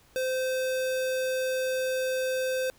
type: tone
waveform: square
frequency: 517 Hz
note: C5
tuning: 21 cents flat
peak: -27 dBFS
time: 0.16-2.7 s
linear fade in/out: 0 ms
effects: pink hiss -60 dBFS RMS until 2.78 s